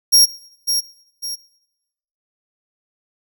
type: tone with echo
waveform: sawtooth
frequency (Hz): 5588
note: F8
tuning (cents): 0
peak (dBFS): -5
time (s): 0.12-0.26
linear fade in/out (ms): 20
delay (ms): 550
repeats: 2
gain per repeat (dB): -8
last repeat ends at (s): 1.36
effects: noise-tail reverb RT60 1.0 s tail -23 dB re dry